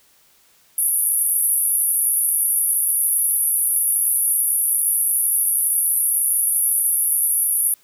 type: band-pass noise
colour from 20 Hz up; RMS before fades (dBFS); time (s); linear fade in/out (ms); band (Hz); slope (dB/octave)
pink; -19; 0.78-7.74; 2; 10000 to 12000; 96
effects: white hiss -56 dBFS RMS until 7.83 s